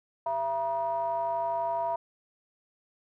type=ring-modulated tone; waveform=triangle; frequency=140 Hz; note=C#3; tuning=18 cents sharp; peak=-22 dBFS; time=0.26-1.96 s; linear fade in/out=5 ms; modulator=814 Hz; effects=none